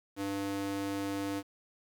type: tone with high-pass filter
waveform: square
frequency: 99 Hz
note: G2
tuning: 18 cents sharp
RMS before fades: -35 dBFS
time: 0.16-1.43 s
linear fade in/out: 50 ms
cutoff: 260 Hz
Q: 1.8
effects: 10-bit